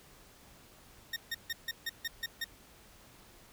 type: tone bursts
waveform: 20% pulse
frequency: 1842 Hz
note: A#6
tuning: 21 cents flat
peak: -28 dBFS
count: 8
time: 1.13-2.444 s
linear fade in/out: 5 ms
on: 33 ms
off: 150 ms
effects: pink hiss -58 dBFS RMS until 3.52 s